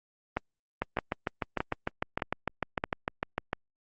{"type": "two click trains", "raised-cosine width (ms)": 0.5, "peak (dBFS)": [-13, -13], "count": [19, 5], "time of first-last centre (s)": [[0.82, 3.531], [0.37, 2.839]], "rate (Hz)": [6.64, 1.62], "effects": ["Opus 24 kbps"]}